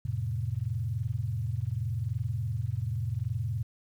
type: chord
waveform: sine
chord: F major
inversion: none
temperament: equal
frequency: 87.31 / 110 / 130.81 Hz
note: F2 / A2 / C3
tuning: 0 / 0 / 0 cents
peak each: -36 / -31 / -34 dBFS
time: 0.05-3.63 s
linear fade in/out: 5 ms
effects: 10-bit